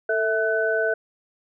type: tone cluster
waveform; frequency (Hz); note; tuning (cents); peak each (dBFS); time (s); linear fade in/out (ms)
sine; 445.4 / 654 / 1504; A4 / E5 / F#6; +21 / -14 / +28; -24; 0.09-0.94; 5
effects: none